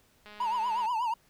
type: click train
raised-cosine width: 0.3 ms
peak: -33 dBFS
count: 126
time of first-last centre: 0.26-0.858 s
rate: 209 Hz
type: tone with vibrato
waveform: triangle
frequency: 932.3 Hz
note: A#5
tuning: in tune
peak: -25 dBFS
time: 0.4-1.14 s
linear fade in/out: 5 ms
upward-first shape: triangle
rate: 8.3 Hz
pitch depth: 150 cents each way
effects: pink hiss -65 dBFS RMS until 1.29 s